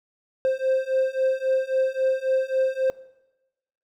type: beating tone pair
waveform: triangle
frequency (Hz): 523.3 / 527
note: C5 / C5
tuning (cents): 0 / +12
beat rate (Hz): 3.7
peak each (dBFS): -22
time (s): 0.45-2.9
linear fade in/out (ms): 0
effects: noise-tail reverb RT60 1.0 s tail -20 dB re dry